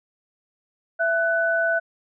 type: tone pair together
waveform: sine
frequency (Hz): 665.5 / 1494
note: E5 / F#6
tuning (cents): +16 / +16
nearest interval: octave + major second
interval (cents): 1400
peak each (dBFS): -22 / -21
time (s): 0.99-1.8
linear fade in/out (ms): 20
effects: none